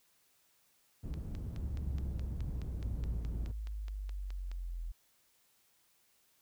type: low-pass noise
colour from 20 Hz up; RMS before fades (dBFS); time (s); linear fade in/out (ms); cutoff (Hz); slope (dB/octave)
white; -41; 1.03-3.52; 10; 110; 12
type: click train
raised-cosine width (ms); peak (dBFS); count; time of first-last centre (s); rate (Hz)
0.2; -34; 17; 1.14-4.516; 4.74
type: linear sweep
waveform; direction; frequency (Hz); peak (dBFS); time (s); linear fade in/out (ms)
sine; down; 71.5 to 41.2; -37; 1.61-4.92; 10
effects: white hiss -71 dBFS RMS until 6.41 s